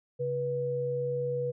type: tone pair together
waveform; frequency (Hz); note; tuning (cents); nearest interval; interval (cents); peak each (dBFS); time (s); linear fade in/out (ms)
sine; 136.91 / 487.9; C#3 / B4; -21 / -21; octave + minor seventh; 2200; -35 / -29; 0.19-1.52; 20
effects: none